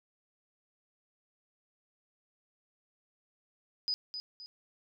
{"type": "tone with echo", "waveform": "sine", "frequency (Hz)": 4978, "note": "D#8", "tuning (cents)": 0, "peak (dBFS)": -29, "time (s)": [3.88, 3.94], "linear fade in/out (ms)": 0, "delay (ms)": 260, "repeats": 2, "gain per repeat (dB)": -8, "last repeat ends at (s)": 4.46, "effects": []}